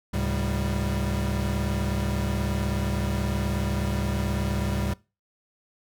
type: tone cluster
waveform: square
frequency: 71.8 / 108.1 / 136.6 / 196.5 Hz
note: D2 / A2 / C#3 / G3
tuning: -39 / -30 / -25 / +4 cents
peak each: -29 / -31 / -34 / -31 dBFS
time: 0.13-4.94 s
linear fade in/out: 10 ms
effects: noise-tail reverb RT60 0.3 s tail -23 dB re dry